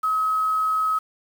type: tone with quantisation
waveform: sine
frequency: 1277 Hz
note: D#6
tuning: 45 cents sharp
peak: -19 dBFS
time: 0.03-0.99 s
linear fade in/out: 10 ms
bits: 7
effects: none